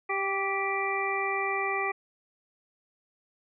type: harmonic tone with a mistuned harmonic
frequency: 392.6 Hz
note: G4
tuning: 3 cents sharp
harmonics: 1 / 2 / 3 / 5 / 6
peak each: -33 / -33 / -33 / -33 / -33 dBFS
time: 0.09-1.92 s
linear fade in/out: 10 ms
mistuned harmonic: 3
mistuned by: -18 cents
effects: none